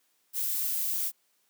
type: noise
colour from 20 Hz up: violet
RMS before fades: -30 dBFS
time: 0.33-1.12 s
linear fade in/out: 50 ms
effects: white hiss -71 dBFS RMS until 1.49 s + high-pass 200 Hz 12 dB/octave